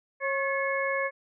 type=harmonic tone with a mistuned harmonic; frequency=545 Hz; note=C#5; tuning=29 cents flat; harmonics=1 / 2 / 3 / 4; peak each=-29 / -33 / -32 / -32 dBFS; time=0.2-1.11 s; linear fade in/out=50 ms; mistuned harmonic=3; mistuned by=+78 cents; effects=none